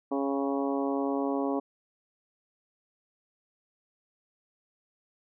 harmonic tone with a mistuned harmonic, 138.59 Hz, C#3, in tune, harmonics 2 / 3 / 4 / 5 / 6 / 7 / 8, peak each -29 / -33 / -35 / -37 / -39 / -40 / -41 dBFS, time 0.11-1.6 s, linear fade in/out 10 ms, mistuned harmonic 6, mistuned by -22 cents, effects none

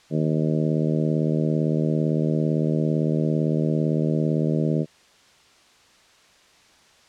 harmonic tone, 77.78 Hz, D#2, in tune, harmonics 2 / 3 / 4 / 5 / 6 / 7 / 8, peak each -22 / -26 / -28 / -30 / -32 / -33 / -34 dBFS, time 0.1-4.86 s, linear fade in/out 50 ms, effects white hiss -55 dBFS RMS until 7.08 s + low-pass 6000 Hz 12 dB/octave

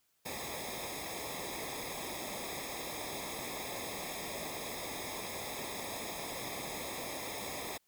pink noise with comb filter, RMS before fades -41 dBFS, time 0.25-7.78 s, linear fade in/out 10 ms, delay 0.68 ms, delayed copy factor -0.9, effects white hiss -75 dBFS RMS until 7.87 s

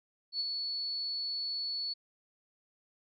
sine tone with ADSR envelope, 4422 Hz, C#8, 5 cents flat, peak -29 dBFS, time 0.32-1.94 s, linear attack 80 ms, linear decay 25 ms, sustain -4 dB, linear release 16 ms, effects none

